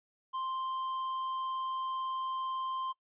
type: tone with tanh clipping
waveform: triangle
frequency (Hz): 1047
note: C6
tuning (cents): +1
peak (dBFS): -35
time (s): 0.33-2.93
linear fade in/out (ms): 20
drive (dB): 11
effects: noise-tail reverb RT60 0.1 s tail -21 dB re dry + resampled to 8000 Hz